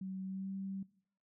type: tone with pitch glide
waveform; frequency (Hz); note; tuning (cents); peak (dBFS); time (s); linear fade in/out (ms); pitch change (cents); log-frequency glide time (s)
sine; 189.5 to 193.59; F#3 to G3; +42 to -21; -39; 0.01-0.83; 5; +37; 0.24-0.5
effects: noise-tail reverb RT60 0.6 s tail -20 dB re dry